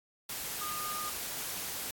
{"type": "tone in noise", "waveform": "sine", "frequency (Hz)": 1221, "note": "D#6", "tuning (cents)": -33, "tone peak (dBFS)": -37, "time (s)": [0.61, 1.1], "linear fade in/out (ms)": 5, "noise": "white", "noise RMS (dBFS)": -38, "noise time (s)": [0.29, 1.91], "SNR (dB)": -2, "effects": ["AAC 64 kbps"]}